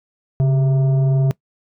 sine tone with frequency modulation, 137.1 Hz, C#3, 19 cents flat, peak -11 dBFS, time 0.4-1.31 s, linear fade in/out 0 ms, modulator 526 Hz, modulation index 0.27, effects noise-tail reverb RT60 0.1 s tail -22 dB re dry + tanh soft clip ceiling -9 dBFS

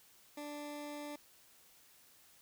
20% pulse tone, 293.7 Hz, D4, in tune, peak -38 dBFS, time 0.37-1.16 s, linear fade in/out 5 ms, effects white hiss -64 dBFS RMS until 2.41 s

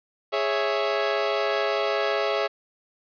sawtooth chord, C# minor, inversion second, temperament equal, 415.3 / 554.4 / 659.3 Hz, G#4 / C#5 / E5, 0 / 0 / 0 cents, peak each -23 dBFS, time 0.32-2.48 s, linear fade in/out 20 ms, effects resampled to 11025 Hz + 9-bit

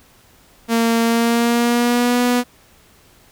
sawtooth tone with pitch glide, 229.9 to 245 Hz, A#3 to B3, -24 to -14 cents, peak -10 dBFS, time 0.68-2.44 s, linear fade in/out 50 ms, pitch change +110 cents, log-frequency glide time 1.02-2.21 s, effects pink hiss -51 dBFS RMS until 3.31 s

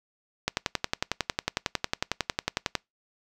click train, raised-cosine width 0.2 ms, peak -7 dBFS, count 26, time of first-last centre 0.48-2.753 s, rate 11 Hz, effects noise-tail reverb RT60 0.2 s tail -26 dB re dry

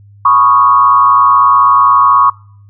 sine tone with frequency modulation, 1108.7 Hz, C#6, in tune, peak -4 dBFS, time 0.25-2.3 s, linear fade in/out 5 ms, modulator 116 Hz, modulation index 0.86, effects noise-tail reverb RT60 0.6 s tail -26 dB re dry + added 101 Hz sine -37 dBFS peak until 2.69 s

